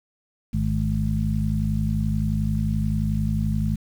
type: harmonic tone with a mistuned harmonic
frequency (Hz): 51.4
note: G#1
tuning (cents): -17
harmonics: 1 / 2 / 3 / 4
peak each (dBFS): -26 / -26 / -26 / -26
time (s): 0.53-3.76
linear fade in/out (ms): 10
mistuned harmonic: 4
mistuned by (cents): +60
effects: 8-bit